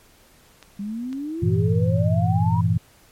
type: clicks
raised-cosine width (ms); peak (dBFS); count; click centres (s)
0.2; -25; 2; 0.627 / 1.129
type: exponential sweep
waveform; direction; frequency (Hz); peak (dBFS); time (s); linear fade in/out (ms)
sine; up; 196 to 987.8; -26; 0.79-2.61; 5
type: chord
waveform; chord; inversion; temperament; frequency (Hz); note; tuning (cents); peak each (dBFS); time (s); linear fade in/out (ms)
sine; E diminished; first; equal with one note detuned; 98 / 115 / 164.81; G2 / Bb2 / E3; 0 / -23 / 0; -21; 1.42-2.78; 10
effects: pink hiss -54 dBFS RMS until 3.11 s + MP3 64 kbps